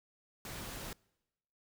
pink noise, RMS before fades -44 dBFS, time 0.45-0.93 s, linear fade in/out 2 ms, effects noise-tail reverb RT60 1.0 s tail -26 dB re dry

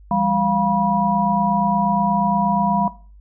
sine tone cluster, 171.9 / 200.3 / 700 / 973 Hz, F3 / G3 / F5 / B5, -27 / +38 / +4 / -26 cents, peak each -27 / -21 / -22 / -20 dBFS, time 0.11-2.88 s, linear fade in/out 2 ms, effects noise-tail reverb RT60 0.4 s tail -17 dB re dry + added 50 Hz sine -42 dBFS peak until 3.2 s

